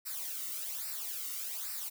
blue noise with flanger, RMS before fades -39 dBFS, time 0.05-1.9 s, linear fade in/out 20 ms, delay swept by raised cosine 0.3 to 1.22 ms, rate 1.2 Hz, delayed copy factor -0.75, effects none

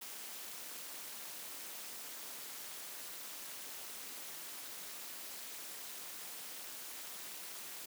white noise with amplitude modulation, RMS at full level -44 dBFS, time 0.01-7.86 s, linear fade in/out 10 ms, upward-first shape sine, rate 234 Hz, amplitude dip 70%, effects high-pass 200 Hz 12 dB/octave

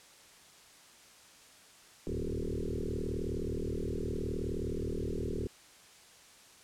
sine tone with frequency modulation, 173.8 Hz, F3, 8 cents flat, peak -32 dBFS, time 2.07-5.47 s, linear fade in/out 0 ms, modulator 39.2 Hz, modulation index 6.8, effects white hiss -57 dBFS RMS until 6.63 s + low-pass 9000 Hz 12 dB/octave

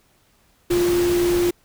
sine tone in noise, 350 Hz, F4, 4 cents sharp, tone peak -16 dBFS, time 0.7-1.51 s, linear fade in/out 10 ms, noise pink, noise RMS -28 dBFS, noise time 0.7-1.51 s, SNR +9 dB, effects pink hiss -60 dBFS RMS until 1.64 s

